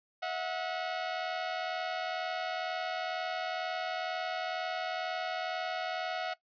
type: tone pair together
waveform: sawtooth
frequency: 647 / 729.1 Hz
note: E5 / F#5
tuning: -32 / -26 cents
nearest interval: major second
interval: 206 cents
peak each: -34 / -31 dBFS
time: 0.22-6.34 s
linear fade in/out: 10 ms
effects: noise-tail reverb RT60 0.1 s tail -18 dB re dry + resampled to 11025 Hz